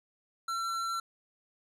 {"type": "tone with hard clipping", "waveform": "sine", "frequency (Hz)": 1352, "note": "E6", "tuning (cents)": 43, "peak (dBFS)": -33, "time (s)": [0.48, 1], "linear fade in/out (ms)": 5, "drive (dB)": 13, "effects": []}